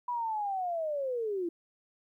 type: linear sweep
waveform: sine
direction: down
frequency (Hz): 987.8 to 329.6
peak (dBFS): -30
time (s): 0.08-1.49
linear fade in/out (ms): 5
effects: 12-bit